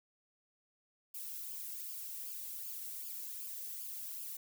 violet noise with flanger, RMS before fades -44 dBFS, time 1.14-4.37 s, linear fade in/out 5 ms, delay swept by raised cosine 0.5 to 1.7 ms, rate 2.6 Hz, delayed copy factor -0.65, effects none

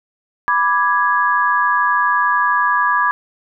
sine chord, G# diminished, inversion first, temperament equal, 987.8 / 1174.7 / 1661.2 Hz, B5 / D6 / G#6, 0 / 0 / 0 cents, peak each -17 dBFS, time 0.48-3.11 s, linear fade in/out 0 ms, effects none

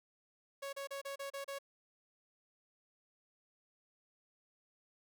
sawtooth tone bursts, 554.4 Hz, C#5, in tune, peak -37 dBFS, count 7, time 0.62-1.588 s, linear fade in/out 10 ms, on 110 ms, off 33 ms, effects none

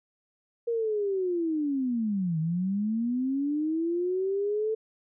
sine linear two-way sweep, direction down then up, 473.8 to 155.56 to 443.5 Hz, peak -25 dBFS, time 0.67-4.75 s, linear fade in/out 10 ms, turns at 2.39 s, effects none

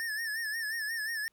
square tone with vibrato, 1774 Hz, A6, 14 cents sharp, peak -33 dBFS, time 0-1.28 s, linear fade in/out 0 ms, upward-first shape sine, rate 5.6 Hz, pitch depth 83 cents each way, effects pink hiss -75 dBFS RMS until 1.32 s

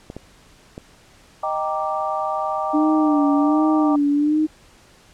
clicks, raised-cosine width 2 ms, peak -19 dBFS, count 3, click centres 0.101 / 0.166 / 0.779 s
sine chord, Eb major seventh, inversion none, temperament equal, 622.3 / 784 / 932.3 / 1174.7 Hz, Eb5 / G5 / Bb5 / D6, 0 / 0 / 0 / 0 cents, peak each -26 / -25 / -29 / -26 dBFS, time 1.43-3.96 s, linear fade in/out 5 ms
sine tone with vibrato, 298.6 Hz, D4, 29 cents sharp, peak -15 dBFS, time 2.73-4.47 s, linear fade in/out 20 ms, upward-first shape sine, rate 1.3 Hz, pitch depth 69 cents each way
effects pink hiss -51 dBFS RMS until 5.13 s + low-pass 9000 Hz 12 dB/octave

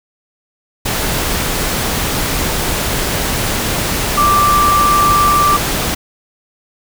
sine tone in noise, 1174.7 Hz, D6, in tune, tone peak -9 dBFS, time 4.17-5.57 s, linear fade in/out 10 ms, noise pink, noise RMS -17 dBFS, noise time 0.85-5.95 s, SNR +5 dB, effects none

